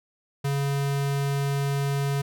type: tone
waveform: square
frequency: 140 Hz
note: C#3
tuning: 18 cents sharp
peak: -24 dBFS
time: 0.44-2.22 s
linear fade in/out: 10 ms
effects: none